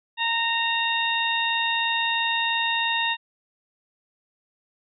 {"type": "harmonic tone", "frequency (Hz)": 923, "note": "A#5", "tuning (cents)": -17, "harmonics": [1, 2, 3, 4], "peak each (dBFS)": [-27, -27, -27, -27], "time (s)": [0.17, 3.17], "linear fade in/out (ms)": 50, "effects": []}